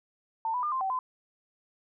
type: tone with pitch steps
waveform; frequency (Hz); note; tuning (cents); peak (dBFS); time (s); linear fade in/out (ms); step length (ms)
sine; 897 / 991 / 1204 / 1047 / 768 / 1021; A5 / B5 / D6 / C6 / G5 / C6; +33 / +6 / +43 / +1 / -36 / -43; -27; 0.45-0.99; 2; 90
effects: none